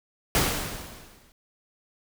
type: noise with exponential decay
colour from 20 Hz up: pink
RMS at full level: -20 dBFS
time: 0.35-1.32 s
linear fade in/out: 1 ms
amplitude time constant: 210 ms
effects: none